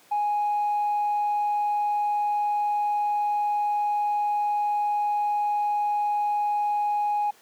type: tone with tanh clipping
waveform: triangle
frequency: 830 Hz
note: G#5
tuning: 1 cent flat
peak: -22 dBFS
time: 0.11-7.31 s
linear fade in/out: 10 ms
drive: 5 dB
effects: pink hiss -55 dBFS RMS until 7.41 s + high-pass 300 Hz 12 dB/octave